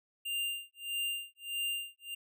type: tone with tremolo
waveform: square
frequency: 2794 Hz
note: F7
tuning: in tune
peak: -32 dBFS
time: 0.25-2.15 s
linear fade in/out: 10 ms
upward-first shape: sine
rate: 1.6 Hz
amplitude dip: 100%
effects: none